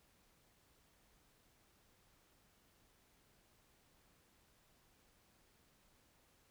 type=silence; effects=pink hiss -72 dBFS RMS until 6.5 s